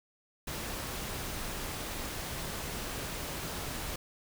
pink noise, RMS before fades -38 dBFS, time 0.47-3.96 s, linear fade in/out 5 ms, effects none

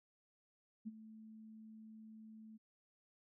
sine tone with ADSR envelope, 219.1 Hz, A3, 7 cents flat, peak -40 dBFS, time 0.85-2.58 s, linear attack 24 ms, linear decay 31 ms, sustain -13 dB, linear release 21 ms, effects none

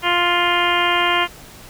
harmonic tone with a mistuned harmonic, 350 Hz, F4, 4 cents sharp, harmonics 1 / 2 / 3 / 4 / 5 / 6 / 7 / 8 / 9, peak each -25 / -23 / -20 / -24 / -25 / -23 / -26 / -24 / -26 dBFS, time 0.02-1.28 s, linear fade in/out 50 ms, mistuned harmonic 8, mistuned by +16 cents, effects pink hiss -41 dBFS RMS until 1.69 s

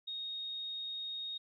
sine tone, 3729 Hz, A#7, in tune, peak -38 dBFS, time 0.07-1.38 s, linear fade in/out 10 ms, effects 13-bit

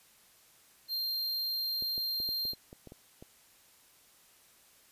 square tone, 4186 Hz, C8, in tune, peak -32 dBFS, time 0.88-2.55 s, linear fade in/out 50 ms
clicks, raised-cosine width 2 ms, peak -34 dBFS, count 10, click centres 1.824 / 1.979 / 2.202 / 2.29 / 2.453 / 2.534 / 2.729 / 2.873 / 2.921 / 3.225 s
effects white hiss -62 dBFS RMS until 4.91 s + resampled to 32000 Hz

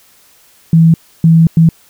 sine tone bursts at uneven times, 163.8 Hz, E3, 11 cents flat, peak -3 dBFS, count 3, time 0.73-0.94 / 1.24-1.47 / 1.57-1.69 s, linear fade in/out 2 ms, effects white hiss -47 dBFS RMS until 1.89 s

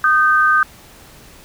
sine tone pair together, 1230.2 / 1550 Hz, D#6 / G6, -20 / -20 cents, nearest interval major third, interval 400 cents, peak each -13 dBFS, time 0.04-0.63 s, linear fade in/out 2 ms, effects pink hiss -43 dBFS RMS until 1.44 s

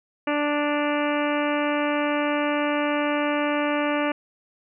harmonic tone with a mistuned harmonic, 293.7 Hz, D4, in tune, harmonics 1 / 2 / 3 / 4 / 5 / 6 / 7 / 8 / 9 / 10, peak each -25 / -26 / -31 / -31 / -34 / -34 / -37 / -34 / -39 / -38 dBFS, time 0.27-4.12 s, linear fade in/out 5 ms, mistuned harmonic 10, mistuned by -52 cents, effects none

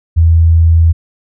sine tone, 82.41 Hz, E2, in tune, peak -4 dBFS, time 0.16-0.93 s, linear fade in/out 20 ms, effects none

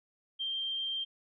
sine tone with vibrato, 3166 Hz, G7, 17 cents sharp, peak -32 dBFS, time 0.39-1.05 s, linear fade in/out 20 ms, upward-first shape square, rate 20 Hz, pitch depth 8 cents each way, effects none

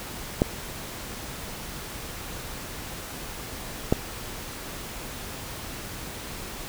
clicks, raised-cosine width 2 ms, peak -5 dBFS, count 2, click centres 0.419 / 3.925 s, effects pink hiss -37 dBFS RMS until 6.68 s

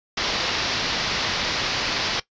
white low-pass noise, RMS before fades -25 dBFS, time 0.17-2.2 s, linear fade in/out 5 ms, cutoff 5400 Hz, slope 48 dB/octave, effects noise-tail reverb RT60 0.1 s tail -18 dB re dry + resampled to 16000 Hz

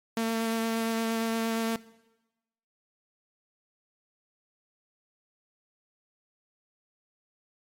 sawtooth tone with vibrato, 226.3 Hz, A3, 49 cents sharp, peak -22 dBFS, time 0.17-1.76 s, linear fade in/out 2 ms, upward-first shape sine, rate 8.6 Hz, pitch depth 11 cents each way, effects noise-tail reverb RT60 1.0 s tail -19 dB re dry + MP3 64 kbps

